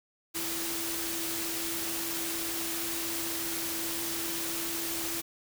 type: tone in noise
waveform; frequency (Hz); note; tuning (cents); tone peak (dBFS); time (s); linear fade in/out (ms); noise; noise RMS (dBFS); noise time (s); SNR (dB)
sine; 332.6; E4; +16; -39; 0.34-5.22; 20; white; -34; 0.34-5.22; -8
effects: none